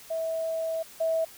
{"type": "tone pair in turn", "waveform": "sine", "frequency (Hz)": [650, 650], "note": ["E5", "E5"], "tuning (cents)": [-24, -24], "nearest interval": "unison", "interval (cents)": 0, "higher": "neither", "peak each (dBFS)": [-27, -23], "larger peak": "second", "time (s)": [[0.1, 0.83], [1, 1.25]], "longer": "first", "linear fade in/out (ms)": 10, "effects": ["white hiss -49 dBFS RMS until 1.37 s"]}